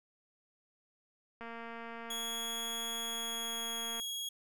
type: click train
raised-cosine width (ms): 0.5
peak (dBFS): -31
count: 599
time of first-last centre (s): 1.41-3.999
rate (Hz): 231
type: tone with pitch glide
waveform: sawtooth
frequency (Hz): 3341 to 3312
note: G#7 to G#7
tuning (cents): +10 to -5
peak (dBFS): -34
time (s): 2.1-4.29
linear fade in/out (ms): 5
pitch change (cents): -15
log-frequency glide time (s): 2.97-4.08
effects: none